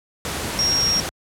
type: tone in noise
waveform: sine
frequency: 5588 Hz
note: F8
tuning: in tune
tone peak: -17 dBFS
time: 0.59-1 s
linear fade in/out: 0 ms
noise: pink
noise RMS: -26 dBFS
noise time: 0.25-1.09 s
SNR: +6 dB
effects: high-pass 60 Hz 12 dB/octave + low-pass 12000 Hz 12 dB/octave